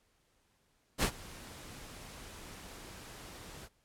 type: noise with ADSR envelope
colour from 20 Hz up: pink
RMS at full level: -28 dBFS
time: 0.98-3.69 s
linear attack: 49 ms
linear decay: 79 ms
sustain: -21 dB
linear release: 44 ms
effects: pink hiss -73 dBFS RMS until 3.84 s + low-pass 12000 Hz 12 dB/octave